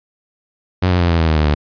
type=tone with pitch steps; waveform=sawtooth; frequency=92.1 / 89.27 / 86.53 / 83.87 / 81.3 / 78.8 / 76.38 / 74.03 Hz; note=F#2 / F2 / F2 / E2 / E2 / D#2 / D#2 / D2; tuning=-7 / +38 / -15 / +30 / -23 / +23 / -31 / +14 cents; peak=-8 dBFS; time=0.82-1.548 s; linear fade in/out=10 ms; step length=91 ms; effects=resampled to 11025 Hz